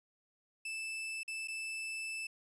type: tone with dropouts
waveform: 40% pulse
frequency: 2637 Hz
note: E7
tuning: in tune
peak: -37 dBFS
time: 0.65-2.27 s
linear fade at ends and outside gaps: 5 ms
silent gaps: 1.233-1.278 / 1.475-1.482 s
effects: resampled to 24000 Hz + 13-bit